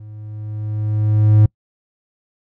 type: tone with level ramp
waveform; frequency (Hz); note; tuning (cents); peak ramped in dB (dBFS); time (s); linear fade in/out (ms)
triangle; 106.6; G#2; +46; -32 to -4; 0-1.46; 5
effects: noise-tail reverb RT60 0.1 s tail -26 dB re dry